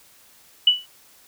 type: tone with exponential decay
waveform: sine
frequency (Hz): 2960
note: F#7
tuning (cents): 0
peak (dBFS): -8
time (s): 0.67-0.86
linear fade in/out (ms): 5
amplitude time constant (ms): 40
effects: white hiss -53 dBFS RMS until 1.27 s